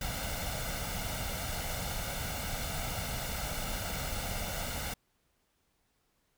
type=noise with comb filter; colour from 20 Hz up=pink; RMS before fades=-36 dBFS; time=0.01-4.94 s; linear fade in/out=5 ms; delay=1.4 ms; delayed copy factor=+0.65; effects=pink hiss -75 dBFS RMS until 6.37 s